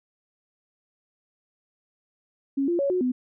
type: tone with pitch steps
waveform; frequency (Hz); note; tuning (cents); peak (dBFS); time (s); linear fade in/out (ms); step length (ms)
sine; 274.9 / 345.4 / 558 / 364.6 / 251.8; C#4 / F4 / C#5 / F#4 / B3; -14 / -19 / +11 / -25 / +34; -21; 2.57-3.12; 10; 110
effects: none